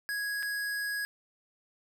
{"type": "tone with dropouts", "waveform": "square", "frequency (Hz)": 1661.2, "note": "G#6", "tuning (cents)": 0, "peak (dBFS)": -32, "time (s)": [0.09, 1.05], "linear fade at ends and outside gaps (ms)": 0, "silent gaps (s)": [0.426, 0.43], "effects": []}